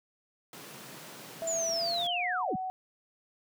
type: high-pass noise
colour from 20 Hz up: pink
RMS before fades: -47 dBFS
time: 0.53-2.07 s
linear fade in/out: 2 ms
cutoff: 130 Hz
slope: 48 dB/octave
type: tone with pitch glide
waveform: sine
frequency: 659.3 to 748.6 Hz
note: E5 to F#5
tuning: 0 to +20 cents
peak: -32 dBFS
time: 1.42-2.7 s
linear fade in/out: 0 ms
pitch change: +220 cents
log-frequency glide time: 1.67-2.51 s
type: linear sweep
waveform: sine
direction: down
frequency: 7190 to 125 Hz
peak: -30 dBFS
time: 1.47-2.56 s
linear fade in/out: 5 ms
effects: none